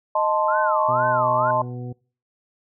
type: chord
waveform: sine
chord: A diminished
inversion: second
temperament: equal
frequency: 622.3 / 880 / 1046.5 Hz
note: Eb5 / A5 / C6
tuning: 0 / 0 / 0 cents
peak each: -22 dBFS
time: 0.15-1.62 s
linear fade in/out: 5 ms
type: tone with vibrato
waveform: sine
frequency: 1300 Hz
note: E6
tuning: 24 cents flat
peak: -25 dBFS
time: 0.48-1.51 s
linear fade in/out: 5 ms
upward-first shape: sine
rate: 2.1 Hz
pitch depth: 280 cents each way
type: harmonic tone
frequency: 123.47 Hz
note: B2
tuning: in tune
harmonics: 1 / 2 / 3 / 4 / 6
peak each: -30 / -36 / -40 / -41 / -46 dBFS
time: 0.88-1.93 s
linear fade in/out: 10 ms
effects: noise-tail reverb RT60 0.4 s tail -24 dB re dry